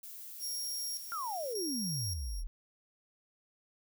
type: noise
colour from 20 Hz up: violet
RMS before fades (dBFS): -47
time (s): 0.03-1.54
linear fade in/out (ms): 5
type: tone with tremolo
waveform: 25% pulse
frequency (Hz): 5588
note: F8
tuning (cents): 0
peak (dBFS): -31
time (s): 0.39-2.44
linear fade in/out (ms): 50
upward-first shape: square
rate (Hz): 0.86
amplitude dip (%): 70
type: exponential sweep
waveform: sine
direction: down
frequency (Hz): 1425 to 34.65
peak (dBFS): -35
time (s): 1.12-2.47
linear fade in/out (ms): 0
effects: none